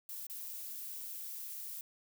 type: noise with dropouts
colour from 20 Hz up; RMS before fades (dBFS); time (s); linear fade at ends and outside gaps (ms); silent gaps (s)
violet; -44; 0.09-1.81; 1; 0.268-0.298
effects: none